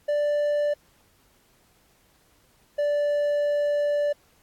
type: tone pair in turn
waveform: triangle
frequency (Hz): 587.3 / 583.9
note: D5 / D5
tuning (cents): 0 / -10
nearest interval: unison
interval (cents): 10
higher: first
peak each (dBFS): -19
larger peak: neither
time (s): 0.08-0.74 / 2.78-4.13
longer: second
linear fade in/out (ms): 10
effects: pink hiss -62 dBFS RMS until 4.42 s + AAC 64 kbps